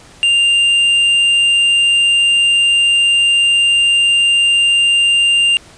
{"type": "tone with tanh clipping", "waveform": "sine", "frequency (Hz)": 2794, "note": "F7", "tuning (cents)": 0, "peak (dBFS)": -10, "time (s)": [0.23, 5.57], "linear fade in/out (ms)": 0, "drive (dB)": 6, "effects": ["pink hiss -41 dBFS RMS until 5.77 s", "resampled to 22050 Hz"]}